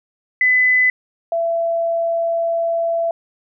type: tone pair in turn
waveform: sine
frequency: 2008 / 670.1 Hz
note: B6 / E5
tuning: +28 / +28 cents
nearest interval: octave + perfect fifth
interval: 1900 cents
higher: first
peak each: -11 / -16 dBFS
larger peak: first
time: 0.41-0.9 / 1.32-3.11 s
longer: second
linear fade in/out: 2 ms
effects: none